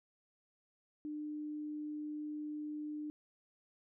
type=tone; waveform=sine; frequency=300.5 Hz; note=D4; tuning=40 cents sharp; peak=-39 dBFS; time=1.05-3.1 s; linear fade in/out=0 ms; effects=none